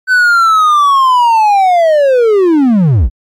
triangle linear sweep, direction down, 1528 to 41.2 Hz, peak -3 dBFS, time 0.07-3.1 s, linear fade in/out 50 ms, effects MP3 64 kbps

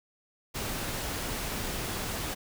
pink noise, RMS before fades -34 dBFS, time 0.54-2.35 s, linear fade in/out 20 ms, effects none

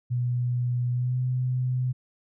sine tone with pitch glide, 122.8 to 126.84 Hz, B2 to B2, -9 to +47 cents, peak -23 dBFS, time 0.1-1.93 s, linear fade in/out 20 ms, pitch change +56 cents, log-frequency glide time 0.92-1.19 s, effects none

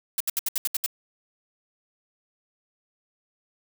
blue noise bursts, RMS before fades -25 dBFS, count 8, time 0.18-0.862 s, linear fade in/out 2 ms, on 24 ms, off 70 ms, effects none

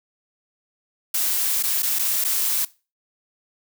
blue noise with dropouts, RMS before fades -22 dBFS, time 1.14-2.65 s, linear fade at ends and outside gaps 5 ms, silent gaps 1.627-1.635 / 1.823-1.829 / 1.988-1.992 / 2.242-2.247 s, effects noise-tail reverb RT60 0.3 s tail -20 dB re dry

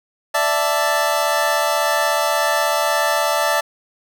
25% pulse chord, D suspended second, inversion none, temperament equal with one note detuned, 587.3 / 663.8 / 880 Hz, D5 / E5 / A5, 0 / +12 / 0 cents, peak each -17 dBFS, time 0.34-3.61 s, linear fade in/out 10 ms, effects none

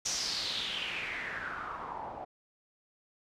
white noise with low-pass filter sweep, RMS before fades -37 dBFS, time 0.05-2.25 s, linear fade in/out 10 ms, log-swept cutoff 6200 to 710 Hz, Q 5, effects none

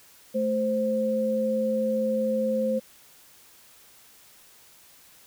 sine tone pair together, 218.8 / 523.3 Hz, A3 / C5, -9 / 0 cents, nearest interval octave + minor third, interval 1509 cents, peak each -27 / -24 dBFS, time 0.34-2.8 s, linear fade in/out 20 ms, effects white hiss -54 dBFS RMS until 5.26 s

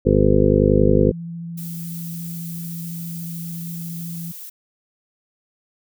harmonic tone, 50.9 Hz, G#1, 34 cents flat, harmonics 1 / 2 / 3 / 4 / 5 / 7 / 8 / 9 / 10, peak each -21 / -21 / -21 / -21 / -21 / -21 / -21 / -21 / -21 dBFS, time 0.05-1.12 s, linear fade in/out 20 ms
sine tone with vibrato, 168.6 Hz, E3, 39 cents sharp, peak -28 dBFS, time 0.77-4.32 s, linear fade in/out 10 ms, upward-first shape sine, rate 14 Hz, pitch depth 12 cents each way
violet noise, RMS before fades -36 dBFS, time 1.57-4.5 s, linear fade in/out 10 ms
effects none

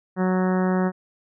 harmonic tone, 185 Hz, F#3, in tune, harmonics 1 / 2 / 3 / 4 / 5 / 6 / 7 / 8 / 9 / 10, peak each -20 / -26 / -30 / -32 / -34 / -36 / -37 / -38 / -39 / -40 dBFS, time 0.16-0.92 s, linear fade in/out 50 ms, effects none

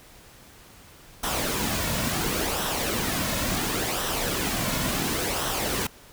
pink noise with flanger, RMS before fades -27 dBFS, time 1.23-5.87 s, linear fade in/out 5 ms, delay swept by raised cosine 0.43 to 2.53 ms, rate 0.71 Hz, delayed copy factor -0.5, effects pink hiss -50 dBFS RMS until 6.12 s

